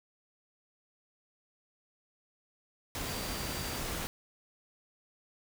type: tone in noise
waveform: sine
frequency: 4699 Hz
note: D8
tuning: in tune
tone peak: -46 dBFS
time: 3.07-3.78 s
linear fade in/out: 0 ms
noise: pink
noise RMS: -37 dBFS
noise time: 2.95-4.07 s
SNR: -12 dB
effects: none